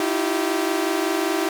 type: tone cluster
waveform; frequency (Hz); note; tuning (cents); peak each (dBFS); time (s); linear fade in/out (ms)
sawtooth; 315.2 / 340.4 / 386.5; D#4 / F4 / G4; +23 / -44 / -24; -21; 0-1.49; 2
effects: none